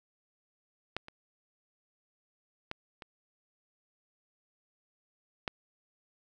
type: clicks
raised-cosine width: 0.3 ms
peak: -17 / -30 / -20 / -28 / -16 dBFS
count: 5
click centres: 0.966 / 1.084 / 2.714 / 3.022 / 5.478 s
effects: none